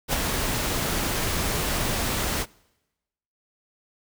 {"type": "noise with ADSR envelope", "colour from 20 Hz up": "pink", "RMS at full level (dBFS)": -22, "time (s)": [0.08, 2.46], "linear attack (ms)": 51, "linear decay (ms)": 17, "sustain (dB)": -4, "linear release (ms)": 49, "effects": ["noise-tail reverb RT60 1.0 s tail -25 dB re dry"]}